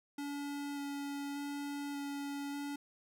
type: tone with vibrato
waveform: square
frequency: 284.3 Hz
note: C#4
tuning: 44 cents sharp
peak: -39 dBFS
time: 0.18-2.76 s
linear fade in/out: 5 ms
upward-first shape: square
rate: 0.85 Hz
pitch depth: 8 cents each way
effects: none